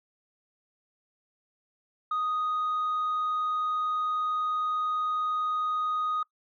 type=tone; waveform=sine; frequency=1244.5 Hz; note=D#6; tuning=in tune; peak=-24 dBFS; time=2.11-6.23 s; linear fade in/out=5 ms; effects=noise-tail reverb RT60 0.1 s tail -24 dB re dry + tanh soft clip ceiling -24 dBFS